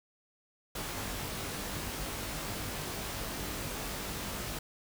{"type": "noise with comb filter", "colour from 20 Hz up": "pink", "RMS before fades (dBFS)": -38, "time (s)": [0.75, 4.59], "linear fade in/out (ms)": 5, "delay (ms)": 20, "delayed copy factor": 0.75, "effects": []}